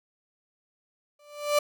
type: tone with exponential growth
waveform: 35% pulse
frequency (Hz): 588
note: D5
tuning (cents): +2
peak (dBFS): -16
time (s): 1.19-1.59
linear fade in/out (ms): 5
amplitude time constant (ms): 85
effects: none